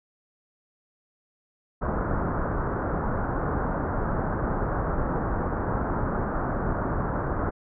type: low-pass noise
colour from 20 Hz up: pink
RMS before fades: -27 dBFS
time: 1.81-7.51 s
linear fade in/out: 20 ms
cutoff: 1500 Hz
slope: 48 dB/octave
effects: none